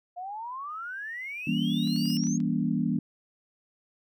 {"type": "exponential sweep", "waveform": "sine", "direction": "up", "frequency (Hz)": [698, 6645], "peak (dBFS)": -34, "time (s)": [0.16, 2.38], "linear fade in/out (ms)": 20}
{"type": "tone with exponential growth", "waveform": "sawtooth", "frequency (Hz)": 2847, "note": "F7", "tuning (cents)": 33, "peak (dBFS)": -32, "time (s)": [0.69, 2.17], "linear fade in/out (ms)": 0, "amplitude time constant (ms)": 320}
{"type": "chord", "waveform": "sine", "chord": "E diminished seventh", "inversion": "none", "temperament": "just", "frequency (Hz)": [164.81, 197.78, 237.3, 284.8], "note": ["E3", "G3", "Bb3", "Db4"], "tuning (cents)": [0, 16, 31, 47], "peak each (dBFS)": [-30, -30, -28, -32], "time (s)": [1.47, 2.99], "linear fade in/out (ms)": 5}
{"type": "clicks", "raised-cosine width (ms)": 0.2, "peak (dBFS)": -33, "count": 7, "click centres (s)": [1.874, 1.962, 2.056, 2.103, 2.237, 2.27, 2.403]}
{"effects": []}